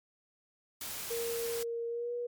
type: noise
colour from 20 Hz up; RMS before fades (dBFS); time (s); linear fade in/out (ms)
white; -40; 0.81-1.63; 2
type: tone with pitch glide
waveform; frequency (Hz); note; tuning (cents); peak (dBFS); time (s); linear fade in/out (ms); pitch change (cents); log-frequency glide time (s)
sine; 466.2 to 481.8; A#4 to B4; 0 to -43; -33; 1.1-2.27; 10; +57; 1.88-2.13
effects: MP3 96 kbps